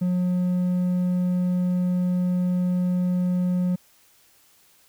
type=tone with hard clipping; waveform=sine; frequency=180 Hz; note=F#3; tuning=47 cents flat; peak=-21 dBFS; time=0.01-3.76 s; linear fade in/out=10 ms; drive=3 dB; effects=white hiss -58 dBFS RMS until 4.88 s